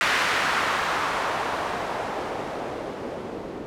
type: noise with low-pass filter sweep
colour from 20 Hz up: blue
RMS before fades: -27 dBFS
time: 0.01-3.66 s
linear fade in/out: 0 ms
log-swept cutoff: 1800 to 370 Hz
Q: 1.2
effects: none